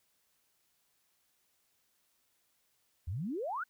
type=exponential sweep; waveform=sine; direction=up; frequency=75.6 to 1566 Hz; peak=-34 dBFS; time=3.07-3.64 s; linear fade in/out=10 ms; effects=white hiss -75 dBFS RMS until 3.69 s